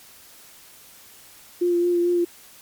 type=tone with vibrato; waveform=sine; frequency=349.2 Hz; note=F4; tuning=in tune; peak=-17 dBFS; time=1.61-2.25 s; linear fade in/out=10 ms; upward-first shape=sine; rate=4.5 Hz; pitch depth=18 cents each way; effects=white hiss -48 dBFS RMS until 2.61 s + MP3 96 kbps